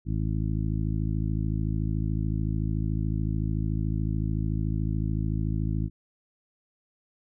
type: harmonic tone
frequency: 53.7 Hz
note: A1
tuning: 41 cents flat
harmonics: 1 / 2 / 3 / 4 / 5 / 6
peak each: -29 / -29 / -31 / -37 / -37 / -39 dBFS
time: 0.05-5.9 s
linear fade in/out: 50 ms
effects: none